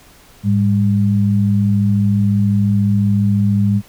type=tone pair together; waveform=sine; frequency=106.27 / 200.5 Hz; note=G#2 / G3; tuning=+40 / +39 cents; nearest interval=major seventh; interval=1099 cents; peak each=-14 dBFS; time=0.43-3.82 s; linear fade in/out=50 ms; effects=pink hiss -46 dBFS RMS until 3.88 s